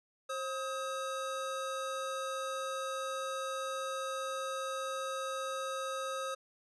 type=tone pair together; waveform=square; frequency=533 / 1268.7 Hz; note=C5 / D#6; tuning=+32 / +33 cents; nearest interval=octave + minor third; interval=1501 cents; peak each=-39 / -39 dBFS; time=0.29-6.35 s; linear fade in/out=10 ms; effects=resampled to 24000 Hz